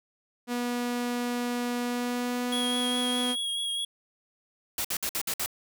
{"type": "tone with pitch glide", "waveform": "sawtooth", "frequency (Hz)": [242.8, 248.2], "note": ["B3", "B3"], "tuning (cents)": [-29, 9], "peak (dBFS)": -24, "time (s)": [0.47, 3.36], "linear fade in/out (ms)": 50, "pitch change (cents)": 38, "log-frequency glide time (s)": [1.81, 2.96]}
{"type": "tone with vibrato", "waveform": "square", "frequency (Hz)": 3302, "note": "G#7", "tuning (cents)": -11, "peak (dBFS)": -29, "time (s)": [2.52, 3.85], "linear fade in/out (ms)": 5, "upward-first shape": "sine", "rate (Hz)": 4.8, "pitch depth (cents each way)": 22}
{"type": "noise bursts", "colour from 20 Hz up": "white", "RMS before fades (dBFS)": -30, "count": 6, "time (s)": [4.78, 5.461], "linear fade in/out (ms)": 2, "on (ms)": 66, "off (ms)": 57}
{"effects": []}